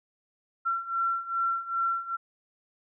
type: beating tone pair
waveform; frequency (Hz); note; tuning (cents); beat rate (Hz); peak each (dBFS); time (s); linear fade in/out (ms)
sine; 1357 / 1359.5; E6 / F6; +50 / -47; 2.5; -31 / -28; 0.65-2.17; 20
effects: none